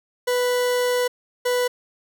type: tone pair in turn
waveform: 40% pulse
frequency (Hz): 493.9 / 493.9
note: B4 / B4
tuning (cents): 0 / 0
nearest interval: unison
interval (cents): 0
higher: neither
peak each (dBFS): -18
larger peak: neither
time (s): 0.27-1.08 / 1.45-1.68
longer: first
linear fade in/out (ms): 10
effects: none